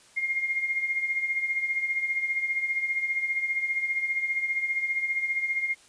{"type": "tone with tremolo", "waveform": "sine", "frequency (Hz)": 2128, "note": "C7", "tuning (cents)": 29, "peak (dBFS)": -22, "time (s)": [0.16, 5.75], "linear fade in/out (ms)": 20, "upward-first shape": "triangle", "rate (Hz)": 15, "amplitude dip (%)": 70, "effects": ["white hiss -56 dBFS RMS until 5.88 s", "resampled to 22050 Hz"]}